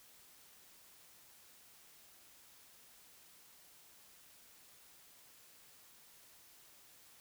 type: silence
effects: white hiss -62 dBFS RMS until 7.2 s